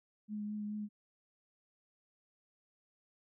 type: tone with vibrato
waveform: sine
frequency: 209.7 Hz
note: G#3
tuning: 17 cents sharp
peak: -37 dBFS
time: 0.28-0.89 s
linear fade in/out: 50 ms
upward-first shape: triangle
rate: 4.7 Hz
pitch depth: 19 cents each way
effects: none